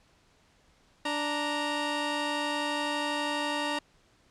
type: tone pair together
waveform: 15% pulse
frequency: 293.4 / 932.3 Hz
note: D4 / A#5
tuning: -2 / 0 cents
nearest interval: octave + minor sixth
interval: 2002 cents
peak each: -25 dBFS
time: 1.05-3.79 s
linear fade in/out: 5 ms
effects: pink hiss -64 dBFS RMS until 4.3 s + low-pass 7000 Hz 12 dB/octave